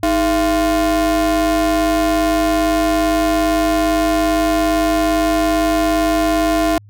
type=ring-modulated tone; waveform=square; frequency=181.6 Hz; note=F#3; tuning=32 cents flat; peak=-11 dBFS; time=0.03-6.78 s; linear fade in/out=2 ms; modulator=496 Hz; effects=added 103 Hz sine -40 dBFS peak until 6.89 s